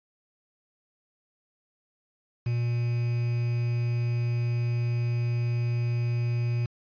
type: tone with quantisation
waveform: triangle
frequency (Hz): 119.4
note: A#2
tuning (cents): +42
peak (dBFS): -22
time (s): 2.46-6.66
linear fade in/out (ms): 5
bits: 7
effects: resampled to 11025 Hz